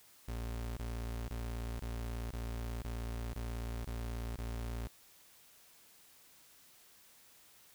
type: tone bursts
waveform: 35% pulse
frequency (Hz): 57.7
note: A#1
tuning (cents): -17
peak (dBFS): -36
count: 9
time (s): 0.28-4.874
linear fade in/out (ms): 5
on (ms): 490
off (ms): 23
effects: white hiss -62 dBFS RMS until 7.74 s